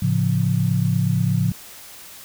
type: chord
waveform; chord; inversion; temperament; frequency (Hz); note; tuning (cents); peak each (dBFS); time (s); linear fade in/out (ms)
sine; A augmented; none; equal; 110 / 138.59 / 174.61; A2 / C#3 / E#3; 0 / 0 / 0; -21; 0.02-1.52; 5
effects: white hiss -41 dBFS RMS until 2.24 s